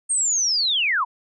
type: linear sweep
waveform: sine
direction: down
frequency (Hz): 8700 to 890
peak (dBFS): -18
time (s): 0.09-1.05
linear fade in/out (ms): 20
effects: none